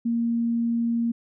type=tone; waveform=sine; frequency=233.1 Hz; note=A#3; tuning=in tune; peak=-21 dBFS; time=0.05-1.12 s; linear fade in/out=10 ms; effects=none